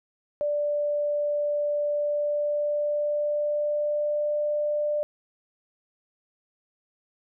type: tone with pitch glide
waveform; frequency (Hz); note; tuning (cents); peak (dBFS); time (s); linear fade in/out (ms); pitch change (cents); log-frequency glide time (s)
sine; 587.3 to 594.1; D5 to D5; 0 to +20; -23; 0.41-5.03; 0; +20; 1.86-4.35
effects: none